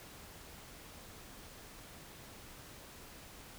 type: silence
effects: pink hiss -53 dBFS RMS until 3.58 s